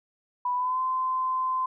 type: tone with pitch glide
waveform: sine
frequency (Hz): 987.8 to 1032.1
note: B5 to C6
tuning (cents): 0 to -24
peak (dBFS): -24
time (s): 0.45-1.66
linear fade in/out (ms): 5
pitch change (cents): +76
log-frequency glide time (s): 0.55-0.8
effects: none